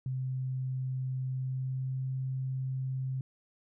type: tone with pitch glide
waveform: sine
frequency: 130 to 131.28 Hz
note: C3 to C3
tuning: -11 to +6 cents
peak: -31 dBFS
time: 0.06-3.21 s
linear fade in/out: 2 ms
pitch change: +17 cents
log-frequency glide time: 1.27-2.1 s
effects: none